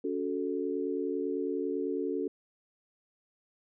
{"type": "chord", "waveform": "sine", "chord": "F# minor", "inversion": "second", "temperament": "equal with one note detuned", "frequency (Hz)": [282, 370, 440], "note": ["C#4", "F#4", "A4"], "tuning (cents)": [30, 0, 0], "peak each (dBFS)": -34, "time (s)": [0.04, 2.28], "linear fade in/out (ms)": 5, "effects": []}